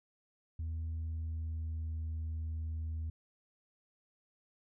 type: tone with pitch glide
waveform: sine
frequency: 80.8 to 79.92 Hz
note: E2 to D#2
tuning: -34 to +47 cents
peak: -33 dBFS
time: 0.59-3.1 s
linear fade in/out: 5 ms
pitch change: -19 cents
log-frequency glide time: 0.96-1.97 s
effects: tanh soft clip ceiling -34 dBFS